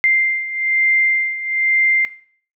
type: beating tone pair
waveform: sine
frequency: 2093 / 2094.1 Hz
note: C7 / C7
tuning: 0 / +1 cents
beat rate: 1.1 Hz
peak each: -19 / -15 dBFS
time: 0.04-2.05 s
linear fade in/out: 0 ms
effects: noise-tail reverb RT60 0.5 s tail -17 dB re dry